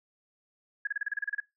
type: tone bursts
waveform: sine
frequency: 1665 Hz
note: G#6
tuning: 4 cents sharp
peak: -27 dBFS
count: 11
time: 0.85-1.402 s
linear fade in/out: 5 ms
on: 22 ms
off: 31 ms
effects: noise-tail reverb RT60 0.2 s tail -20 dB re dry